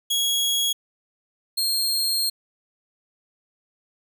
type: tone pair in turn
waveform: sawtooth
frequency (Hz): 3322 / 4226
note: G#7 / C8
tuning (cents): 0 / +16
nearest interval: major third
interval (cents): 416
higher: second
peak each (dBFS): -17 / -18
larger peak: first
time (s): 0.1-0.73 / 1.57-2.3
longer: second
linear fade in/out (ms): 10
effects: none